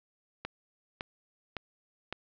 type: click train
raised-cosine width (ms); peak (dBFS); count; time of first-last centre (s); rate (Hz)
0.3; -19; 4; 0.45-2.126; 1.79
effects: low-pass 5000 Hz 12 dB/octave